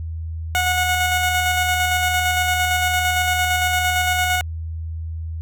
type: tone with tremolo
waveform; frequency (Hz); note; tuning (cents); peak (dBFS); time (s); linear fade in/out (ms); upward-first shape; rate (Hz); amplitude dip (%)
15% pulse; 730; F#5; -24; -10; 0.55-4.41; 0; square; 8.8; 25
effects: added 81 Hz sine -25 dBFS peak until 5.41 s